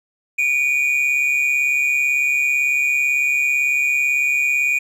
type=tone pair together; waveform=triangle; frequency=2313 / 2451 Hz; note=D7 / D#7; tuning=-27 / -27 cents; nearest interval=minor second; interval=100 cents; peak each=-20 / -15 dBFS; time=0.38-4.79 s; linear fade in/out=10 ms; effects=none